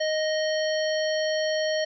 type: harmonic tone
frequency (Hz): 622.3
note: D#5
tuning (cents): 0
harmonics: 1 / 3 / 5 / 7 / 9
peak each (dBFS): -24 / -32 / -35 / -35 / -38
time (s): 0-1.85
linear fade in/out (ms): 10
effects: none